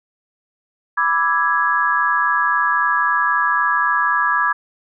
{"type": "chord", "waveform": "sine", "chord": "E dominant seventh", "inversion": "second", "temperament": "equal", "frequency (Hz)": [987.8, 1174.7, 1318.5, 1661.2], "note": ["B5", "D6", "E6", "G#6"], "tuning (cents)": [0, 0, 0, 0], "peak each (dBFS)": [-21, -19, -24, -18], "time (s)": [0.97, 4.53], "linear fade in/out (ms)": 10, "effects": []}